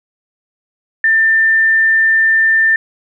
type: tone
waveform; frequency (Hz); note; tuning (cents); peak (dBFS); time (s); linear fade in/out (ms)
sine; 1790; A6; +29; -8; 1.04-2.76; 2
effects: none